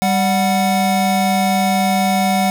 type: tone pair together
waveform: square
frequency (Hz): 195.74 / 739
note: G3 / F#5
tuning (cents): -2 / -2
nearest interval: octave + major seventh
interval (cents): 2300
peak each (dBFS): -17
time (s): 0.02-2.5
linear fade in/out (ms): 0
effects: none